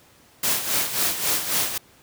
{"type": "noise with tremolo", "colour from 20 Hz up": "white", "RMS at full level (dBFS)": -21, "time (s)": [0.43, 1.78], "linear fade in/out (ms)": 5, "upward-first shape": "sine", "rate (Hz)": 3.7, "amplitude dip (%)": 65, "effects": ["pink hiss -54 dBFS RMS until 2.02 s", "high-pass 80 Hz 12 dB/octave"]}